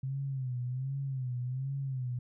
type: tone with vibrato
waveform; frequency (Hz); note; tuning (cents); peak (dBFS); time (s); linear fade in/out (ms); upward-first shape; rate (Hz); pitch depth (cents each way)
sine; 130.5; C3; -4; -32; 0.03-2.19; 5; sine; 1.3; 100
effects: none